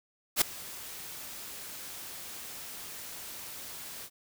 white noise with ADSR envelope, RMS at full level -22 dBFS, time 0.36-4.1 s, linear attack 56 ms, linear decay 4 ms, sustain -21 dB, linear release 57 ms, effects none

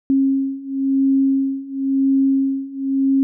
sine beating tone pair, 270 / 270.96 Hz, C#4 / C#4, -45 / -39 cents, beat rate 0.96 Hz, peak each -19 / -17 dBFS, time 0.1-3.23 s, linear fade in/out 0 ms, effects none

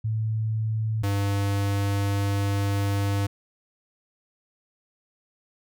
sine / square tone pair in turn, 110 / 99.97 Hz, A2 / G2, 0 / +34 cents, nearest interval major second, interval 166 cents, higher first, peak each -23 dBFS, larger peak neither, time 0.04-1.03 / 1.03-3.27 s, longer second, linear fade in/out 10 ms, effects none

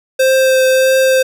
square tone with vibrato, 523.3 Hz, C5, in tune, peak -9 dBFS, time 0.19-1.23 s, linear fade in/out 10 ms, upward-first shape triangle, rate 1.6 Hz, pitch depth 13 cents each way, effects none

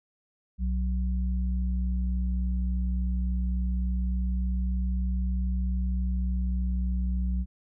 sine tone pair together, 61.8 / 185.19 Hz, B1 / F#3, +2 / +2 cents, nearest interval octave + perfect fifth, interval 1900 cents, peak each -25 / -33 dBFS, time 0.58-7.46 s, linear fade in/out 50 ms, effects none

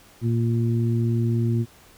harmonic tone, 116.3 Hz, A#2, 4 cents flat, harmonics 1 / 2 / 3, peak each -20 / -26 / -30 dBFS, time 0.21-1.66 s, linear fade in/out 50 ms, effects pink hiss -52 dBFS RMS until 1.97 s

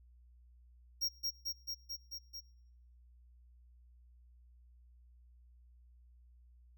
square tone with echo, 5588 Hz, F8, in tune, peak -32 dBFS, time 1.01-1.09 s, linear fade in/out 20 ms, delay 220 ms, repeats 6, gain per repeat -2 dB, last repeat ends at 2.41 s, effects noise-tail reverb RT60 0.9 s tail -25 dB re dry + added 60 Hz sine -59 dBFS peak until 6.77 s

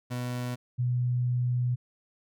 30% pulse / sine tone pair in turn, 123.47 / 123.47 Hz, B2 / B2, 0 / 0 cents, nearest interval unison, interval 0 cents, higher neither, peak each -28 / -24 dBFS, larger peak second, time 0.1-0.56 / 0.78-1.76 s, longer second, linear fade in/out 20 ms, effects none

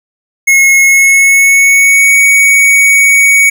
square tone with pitch glide, 2172 to 2241 Hz, C#7 to C#7, -36 to +18 cents, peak -4 dBFS, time 0.47-3.5 s, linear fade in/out 10 ms, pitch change +54 cents, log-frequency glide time 0.82-2.18 s, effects none

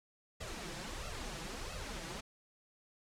pink noise with flanger, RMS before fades -43 dBFS, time 0.4-2.21 s, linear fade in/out 10 ms, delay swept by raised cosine 1.5 to 6.1 ms, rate 1.5 Hz, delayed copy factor +0.95, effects low-pass 8000 Hz 12 dB/octave

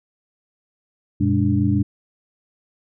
sine tone cluster, 94.6 / 120.9 / 204.1 / 291.7 Hz, F#2 / B2 / G#3 / D4, +39 / -36 / -30 / -12 cents, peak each -21 dBFS, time 1.2-1.83 s, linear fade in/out 10 ms, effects none

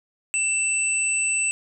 sine tone pair together, 2663 / 7980 Hz, E7 / B8, +17 / +17 cents, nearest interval octave + perfect fifth, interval 1900 cents, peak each -23 dBFS, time 0.34-1.51 s, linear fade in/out 0 ms, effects none

